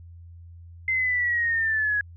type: linear sweep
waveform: sine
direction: down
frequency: 2079 to 1661.2 Hz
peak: -21 dBFS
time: 0.88-2.01 s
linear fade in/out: 2 ms
effects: added 85 Hz sine -42 dBFS peak until 2.16 s